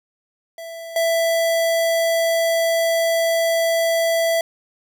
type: tone with level steps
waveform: square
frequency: 663 Hz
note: E5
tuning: 10 cents sharp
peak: -32 / -17 dBFS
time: 0.58-4.41 s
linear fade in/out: 2 ms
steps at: 0.96 s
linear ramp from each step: 2 ms
effects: none